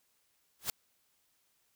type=noise with exponential growth; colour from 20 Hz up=white; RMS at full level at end=-29 dBFS; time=0.59-0.7 s; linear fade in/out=1 ms; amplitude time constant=22 ms; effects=white hiss -74 dBFS RMS until 1.75 s